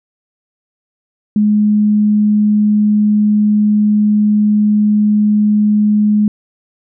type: tone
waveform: sine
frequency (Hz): 210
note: G#3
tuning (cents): +19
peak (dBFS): -8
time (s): 1.36-6.28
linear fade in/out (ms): 2
effects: none